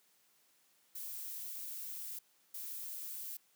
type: noise bursts at uneven times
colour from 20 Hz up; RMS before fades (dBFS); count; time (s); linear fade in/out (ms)
violet; -44; 2; 0.95-2.19 / 2.54-3.37; 5
effects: white hiss -71 dBFS RMS until 3.55 s + high-pass 150 Hz 12 dB/octave